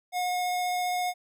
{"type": "tone with vibrato", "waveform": "square", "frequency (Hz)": 722, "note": "F#5", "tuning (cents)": -43, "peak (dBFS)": -27, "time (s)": [0.12, 1.14], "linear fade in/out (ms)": 50, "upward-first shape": "triangle", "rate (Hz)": 15, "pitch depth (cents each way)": 8, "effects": []}